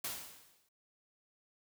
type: noise with exponential decay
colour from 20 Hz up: white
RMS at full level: -37 dBFS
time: 0.04-0.69 s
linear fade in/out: 5 ms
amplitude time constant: 140 ms
effects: none